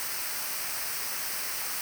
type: noise with comb filter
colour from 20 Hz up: white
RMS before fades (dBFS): -33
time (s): 0-1.81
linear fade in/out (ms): 0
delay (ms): 0.28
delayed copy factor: -0.55
effects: none